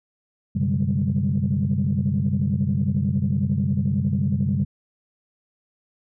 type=tone cluster; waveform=sine; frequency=94.3 / 130.6 / 145.1 / 192.3 / 203.4 Hz; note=F#2 / C3 / D3 / G3 / G#3; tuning=+33 / -3 / -21 / -33 / -36 cents; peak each=-25 dBFS; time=0.55-4.65 s; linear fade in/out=10 ms; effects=tanh soft clip ceiling -11 dBFS